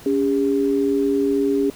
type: tone pair together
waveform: sine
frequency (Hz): 281.5 / 403.5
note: C#4 / G#4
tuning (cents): +27 / -50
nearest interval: tritone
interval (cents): 623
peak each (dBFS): -19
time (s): 0.06-1.7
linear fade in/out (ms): 2
effects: pink hiss -43 dBFS RMS until 1.75 s